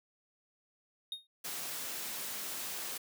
triangle tone with exponential decay, 3710 Hz, A#7, 9 cents flat, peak -32 dBFS, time 1.12-1.27 s, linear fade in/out 2 ms, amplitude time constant 31 ms
white noise, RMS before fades -40 dBFS, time 1.44-2.98 s, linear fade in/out 10 ms
effects high-pass 150 Hz 12 dB/octave

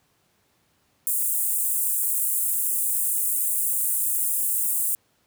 pink high-pass noise, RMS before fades -24 dBFS, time 1.07-4.95 s, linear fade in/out 0 ms, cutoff 8300 Hz, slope 48 dB/octave, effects pink hiss -66 dBFS RMS until 5.26 s + high-pass 80 Hz 12 dB/octave

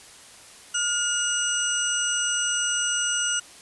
sine tone cluster, 1424 / 2873 / 5990 / 8040 Hz, F6 / F7 / F#8 / B8, +33 / +48 / +20 / +30 cents, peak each -28 dBFS, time 0.74-3.4 s, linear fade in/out 10 ms, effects white hiss -47 dBFS RMS until 3.61 s + resampled to 24000 Hz

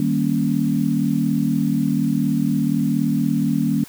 sine chord, Eb dominant seventh, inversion none, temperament equal, 155.56 / 196 / 233.1 / 277.2 Hz, Eb3 / G3 / Bb3 / Db4, 0 / 0 / 0 / 0 cents, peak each -23 / -23 / -21 / -22 dBFS, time 0-3.84 s, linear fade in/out 2 ms, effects white hiss -43 dBFS RMS until 3.88 s

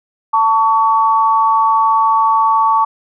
sine tone pair together, 890 / 1128.5 Hz, A5 / C#6, +20 / +31 cents, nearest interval major third, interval 411 cents, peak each -12 dBFS, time 0.33-2.85 s, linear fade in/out 10 ms, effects none

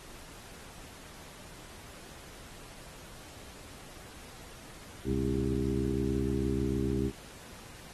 harmonic tone with a mistuned harmonic, 66.6 Hz, C2, 31 cents sharp, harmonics 1 / 2 / 3 / 4 / 5 / 6, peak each -35 / -35 / -35 / -35 / -35 / -35 dBFS, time 5.04-7.12 s, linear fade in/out 50 ms, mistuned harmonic 2, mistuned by -130 cents, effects pink hiss -50 dBFS RMS until 7.93 s + AAC 32 kbps

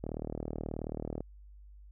click train, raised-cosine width 2 ms, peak -23 dBFS, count 46, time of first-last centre 0.04-1.206 s, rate 38.6 Hz, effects added 50 Hz sine -50 dBFS peak until 1.91 s

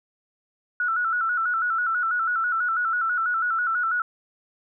sine tone with vibrato, 1395 Hz, F6, 2 cents flat, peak -21 dBFS, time 0.8-4.02 s, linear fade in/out 2 ms, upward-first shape square, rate 6.1 Hz, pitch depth 77 cents each way, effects none

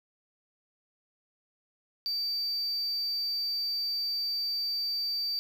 sine tone, 4640 Hz, D8, 22 cents flat, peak -26 dBFS, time 2.06-5.39 s, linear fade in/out 0 ms, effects tanh soft clip ceiling -28 dBFS + 9-bit

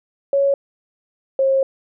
sine tone pair in turn, 556 / 537.4 Hz, C#5 / C5, +5 / +46 cents, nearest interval minor second, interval 59 cents, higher first, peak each -13 dBFS, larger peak neither, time 0.33-0.54 / 1.39-1.63 s, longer second, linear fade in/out 2 ms, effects none

